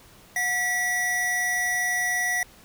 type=tone pair together; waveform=square; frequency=729 / 1946.2 Hz; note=F#5 / B6; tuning=-26 / -26 cents; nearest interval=octave + perfect fourth; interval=1700 cents; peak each=-33 / -24 dBFS; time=0.36-2.43 s; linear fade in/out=2 ms; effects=pink hiss -52 dBFS RMS until 2.64 s